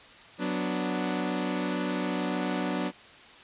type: chord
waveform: sawtooth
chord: B minor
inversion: second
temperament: equal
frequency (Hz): 185 / 246.9 / 293.7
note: F#3 / B3 / D4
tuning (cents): 0 / 0 / 0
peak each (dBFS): -28 / -29 / -28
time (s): 0.38-2.92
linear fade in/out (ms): 50
effects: white hiss -50 dBFS RMS until 3.43 s + resampled to 8000 Hz